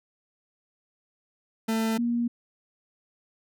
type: tone pair in turn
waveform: 40% pulse / sine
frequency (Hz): 223 / 237.2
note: A3 / A#3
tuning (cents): +23 / +30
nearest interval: minor second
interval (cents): 107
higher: second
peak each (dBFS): -23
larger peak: neither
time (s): 1.68-1.98 / 1.98-2.28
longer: neither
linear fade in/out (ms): 10
effects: none